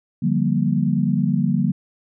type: chord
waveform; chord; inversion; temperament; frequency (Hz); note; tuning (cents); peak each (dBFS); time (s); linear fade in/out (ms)
sine; G minor seventh; second; just; 147 / 176.4 / 196 / 235.2; D3 / F3 / G3 / Bb3; +2 / +18 / 0 / +16; -22; 0.22-1.72; 10
effects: none